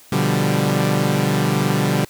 sawtooth chord, G dominant seventh, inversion first, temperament equal, 123.47 / 146.83 / 174.61 / 196 Hz, B2 / D3 / F3 / G3, 0 / 0 / 0 / 0 cents, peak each -19 / -16 / -21 / -17 dBFS, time 0.12-2.05 s, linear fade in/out 5 ms, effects white hiss -47 dBFS RMS until 2.09 s

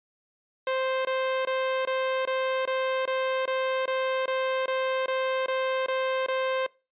sawtooth tone bursts, 523.3 Hz, C5, in tune, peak -21 dBFS, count 15, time 0.67-6.664 s, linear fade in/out 2 ms, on 380 ms, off 21 ms, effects noise-tail reverb RT60 0.3 s tail -23 dB re dry + resampled to 8000 Hz

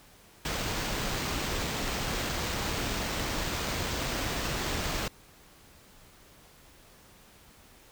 pink noise with sample-and-hold, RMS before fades -32 dBFS, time 0.45-5.08 s, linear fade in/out 2 ms, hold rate 11025 Hz, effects pink hiss -56 dBFS RMS until 7.91 s

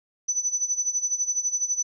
sine tone with tremolo, 5990 Hz, F#8, 20 cents sharp, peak -20 dBFS, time 0.28-1.83 s, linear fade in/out 10 ms, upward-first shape sine, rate 12 Hz, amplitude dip 80%, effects none

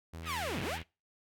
sawtooth tone with vibrato, 82.41 Hz, E2, in tune, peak -38 dBFS, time 0.13-0.83 s, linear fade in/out 10 ms, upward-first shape triangle, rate 16 Hz, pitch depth 9 cents each way
white band-pass noise, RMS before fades -45 dBFS, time 0.22-0.84 s, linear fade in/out 50 ms, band 1600 to 2900 Hz, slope 24 dB/octave
sawtooth linear two-way sweep, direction down then up, 1344 to 62.1 to 1024 Hz, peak -31 dBFS, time 0.25-0.79 s, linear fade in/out 50 ms, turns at 0.61 s
effects noise-tail reverb RT60 0.3 s tail -24 dB re dry

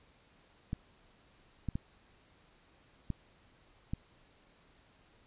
clicks, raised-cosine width 5 ms, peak -22 dBFS, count 5, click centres 0.731 / 1.687 / 1.755 / 3.103 / 3.935 s, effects pink hiss -65 dBFS RMS until 5.26 s + resampled to 8000 Hz

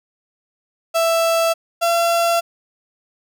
35% pulse tone pair in turn, 662 / 679.4 Hz, E5 / F5, +7 / -48 cents, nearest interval unison, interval 45 cents, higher second, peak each -13 dBFS, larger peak neither, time 0.94-1.54 / 1.81-2.41 s, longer neither, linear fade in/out 20 ms, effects none

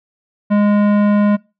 sine tone with tanh clipping, 206.3 Hz, G#3, 11 cents flat, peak -12 dBFS, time 0.5-1.37 s, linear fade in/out 20 ms, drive 16 dB, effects noise-tail reverb RT60 0.3 s tail -25 dB re dry

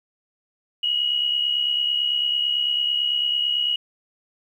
sine tone pair together, 2891 / 2960 Hz, F#7 / F#7, -41 / 0 cents, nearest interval unison, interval 41 cents, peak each -20 / -28 dBFS, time 0.83-3.76 s, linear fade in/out 5 ms, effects 9-bit

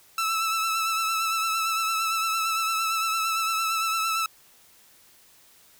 sawtooth tone with vibrato, 1318.5 Hz, E6, in tune, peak -20 dBFS, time 0.18-4.26 s, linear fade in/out 2 ms, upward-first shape triangle, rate 8.8 Hz, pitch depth 36 cents each way, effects white hiss -56 dBFS RMS until 5.79 s

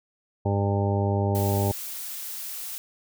harmonic tone, 100 Hz, G2, 35 cents sharp, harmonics 1 / 2 / 3 / 4 / 5 / 6 / 8 / 9, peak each -23 / -30 / -34 / -30 / -36 / -32 / -32 / -37 dBFS, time 0.45-1.72 s, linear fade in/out 10 ms
blue noise, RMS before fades -35 dBFS, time 1.35-2.78 s, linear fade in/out 0 ms
effects none

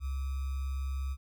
sine tone with sample-and-hold, 67.3 Hz, C2, 49 cents sharp, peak -31 dBFS, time 0-1.17 s, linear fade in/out 50 ms, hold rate 1225 Hz, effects none

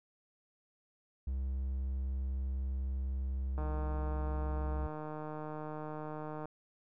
triangle tone with pitch glide, 66 to 66.57 Hz, C2 to C2, +16 to +31 cents, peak -31 dBFS, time 1.27-4.87 s, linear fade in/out 5 ms, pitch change +15 cents, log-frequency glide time 4.06-4.34 s
click train, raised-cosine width 1 ms, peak -29 dBFS, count 441, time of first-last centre 3.58-6.456 s, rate 153 Hz
effects none

